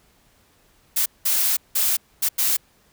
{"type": "noise bursts at uneven times", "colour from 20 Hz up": "blue", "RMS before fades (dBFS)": -20, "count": 5, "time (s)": [[0.96, 1.06], [1.25, 1.57], [1.75, 1.97], [2.22, 2.29], [2.38, 2.57]], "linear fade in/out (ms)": 10, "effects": ["pink hiss -59 dBFS RMS until 2.92 s"]}